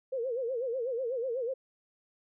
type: tone with vibrato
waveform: sine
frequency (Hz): 493.9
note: B4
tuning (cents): 0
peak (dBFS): -30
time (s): 0.12-1.54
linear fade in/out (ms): 10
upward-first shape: sine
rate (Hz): 8.1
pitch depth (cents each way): 150
effects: none